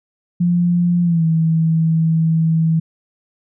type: tone with pitch glide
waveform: sine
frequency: 174.61 to 161.98 Hz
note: F3 to E3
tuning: 0 to -30 cents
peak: -12 dBFS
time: 0.4-2.8 s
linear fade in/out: 10 ms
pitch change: -130 cents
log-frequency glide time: 1.03-1.24 s
effects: none